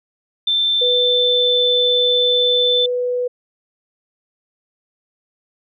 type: tone with pitch glide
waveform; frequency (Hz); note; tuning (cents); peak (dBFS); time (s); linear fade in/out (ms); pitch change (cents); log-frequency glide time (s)
sine; 3554 to 3529; A7 to A7; +17 to +4; -14; 0.47-2.86; 5; -13; 0.7-1.65
type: tone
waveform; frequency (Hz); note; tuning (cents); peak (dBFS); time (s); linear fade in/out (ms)
sine; 493.9; B4; 0; -17; 0.81-3.28; 10
effects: none